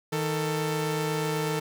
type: tone pair together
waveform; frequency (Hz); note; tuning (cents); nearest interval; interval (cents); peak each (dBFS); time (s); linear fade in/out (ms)
sawtooth; 157.9 / 445.6; D#3 / A4; +26 / +22; octave + tritone; 1796; -25; 0.12-1.6; 10
effects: none